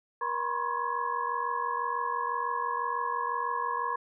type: tone cluster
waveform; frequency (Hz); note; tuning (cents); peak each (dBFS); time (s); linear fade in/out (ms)
sine; 476.9 / 971 / 1053 / 1099 / 1680; A#4 / B5 / C6 / C#6 / G#6; +39 / -30 / +11 / -15 / +19; -39 / -33 / -32 / -36 / -39; 0.21-3.96; 5
effects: none